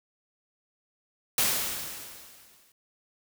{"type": "noise with exponential decay", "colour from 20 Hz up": "white", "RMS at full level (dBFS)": -23, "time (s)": [1.38, 2.72], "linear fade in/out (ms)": 2, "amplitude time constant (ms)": 290, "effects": []}